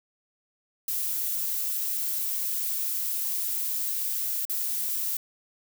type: noise with dropouts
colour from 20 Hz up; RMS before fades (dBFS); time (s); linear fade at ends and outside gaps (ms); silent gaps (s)
violet; -29; 0.88-5.17; 2; 4.452-4.497
effects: none

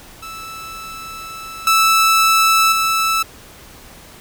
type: tone with level steps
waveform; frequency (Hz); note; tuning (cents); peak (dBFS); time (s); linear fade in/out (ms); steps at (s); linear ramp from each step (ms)
sawtooth; 1315; E6; -5; -26 / -7 / -11; 0.22-3.23; 10; 1.67 / 2.72; 2
effects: pink hiss -41 dBFS RMS until 4.2 s

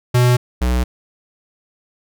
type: tone pair in turn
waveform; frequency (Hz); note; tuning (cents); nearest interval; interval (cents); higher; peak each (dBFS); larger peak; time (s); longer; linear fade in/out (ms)
square; 123.47 / 61.73; B2 / B1; 0 / 0; octave; 1200; first; -11 / -15; first; 0.14-0.37 / 0.61-0.84; neither; 10
effects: none

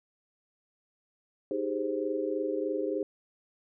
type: chord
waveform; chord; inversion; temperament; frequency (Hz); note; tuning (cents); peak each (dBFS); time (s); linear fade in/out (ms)
sine; Ab major seventh; second; equal; 311.1 / 392 / 415.3 / 523.3; Eb4 / G4 / Ab4 / C5; 0 / 0 / 0 / 0; -34; 1.51-3.03; 2
effects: none

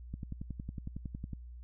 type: click train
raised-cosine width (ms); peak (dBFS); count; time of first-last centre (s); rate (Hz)
5; -27; 14; 0.14-1.333; 10.9
effects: added 60 Hz sine -45 dBFS peak until 1.63 s

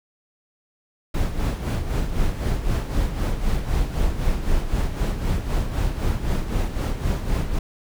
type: noise with tremolo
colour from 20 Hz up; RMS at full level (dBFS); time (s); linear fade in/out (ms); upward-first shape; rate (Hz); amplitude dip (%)
brown; -20; 1.14-7.59; 5; sine; 3.9; 60
effects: none

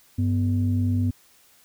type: tone pair together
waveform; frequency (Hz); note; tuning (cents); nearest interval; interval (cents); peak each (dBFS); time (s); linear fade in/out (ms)
sine; 97.98 / 246.9; G2 / B3; 0 / 0; octave + major third; 1600; -20 / -24; 0.18-1.11; 10
effects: tanh soft clip ceiling -13 dBFS + white hiss -57 dBFS RMS until 1.64 s

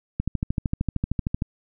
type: click train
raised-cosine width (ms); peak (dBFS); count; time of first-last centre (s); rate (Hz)
5; -11; 17; 0.2-1.421; 13.1
effects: none

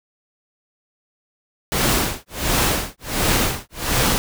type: noise with tremolo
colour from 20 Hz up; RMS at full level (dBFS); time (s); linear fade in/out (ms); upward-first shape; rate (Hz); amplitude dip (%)
pink; -17; 1.72-4.18; 0; sine; 1.4; 100
effects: none

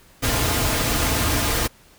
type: noise with comb filter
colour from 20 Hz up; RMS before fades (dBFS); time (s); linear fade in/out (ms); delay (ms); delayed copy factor
pink; -21; 0.22-1.68; 20; 5.3; -0.55
effects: pink hiss -52 dBFS RMS until 1.98 s

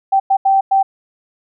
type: tone bursts at uneven times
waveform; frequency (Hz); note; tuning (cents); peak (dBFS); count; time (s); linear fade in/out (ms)
sine; 778; G5; -13; -9; 4; 0.12-0.2 / 0.3-0.37 / 0.45-0.61 / 0.71-0.83; 10
effects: none

